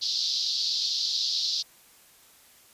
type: band-pass noise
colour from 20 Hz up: pink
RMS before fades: -28 dBFS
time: 0.01-1.63 s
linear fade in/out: 20 ms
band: 3900 to 5100 Hz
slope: 48 dB/octave
effects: white hiss -56 dBFS RMS until 2.73 s + resampled to 32000 Hz